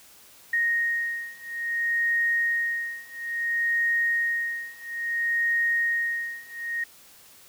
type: beating tone pair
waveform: sine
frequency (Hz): 1864.7 / 1865.29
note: A#6 / A#6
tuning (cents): 0 / +1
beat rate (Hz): 0.59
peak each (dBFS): -27 / -26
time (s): 0.53-6.84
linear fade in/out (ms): 5
effects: white hiss -52 dBFS RMS until 7.48 s